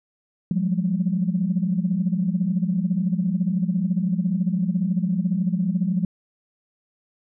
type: tone cluster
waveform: sine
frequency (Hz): 174.3 / 188.4 / 206.3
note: F3 / F#3 / G#3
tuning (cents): -3 / +32 / -11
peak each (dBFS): -22 / -24 / -26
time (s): 0.51-6.05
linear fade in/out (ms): 2
effects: tanh soft clip ceiling -10 dBFS